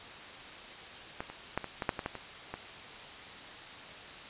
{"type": "clicks", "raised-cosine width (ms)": 0.5, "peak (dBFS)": [-20, -27, -15, -23, -18, -12, -20, -18, -25, -22], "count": 10, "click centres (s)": [1.205, 1.3, 1.576, 1.643, 1.822, 1.892, 1.992, 2.061, 2.153, 2.54], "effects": ["white hiss -46 dBFS RMS until 4.29 s", "resampled to 8000 Hz"]}